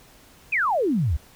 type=exponential sweep; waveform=sine; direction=down; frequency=2637 to 63.7 Hz; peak=-19 dBFS; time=0.52-1.17 s; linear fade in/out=10 ms; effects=pink hiss -52 dBFS RMS until 1.35 s